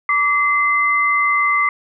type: tone pair together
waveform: sine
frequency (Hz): 1156.4 / 2057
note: D6 / C7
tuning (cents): -27 / -30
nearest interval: minor seventh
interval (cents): 997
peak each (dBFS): -16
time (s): 0.09-1.69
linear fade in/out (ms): 2
effects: none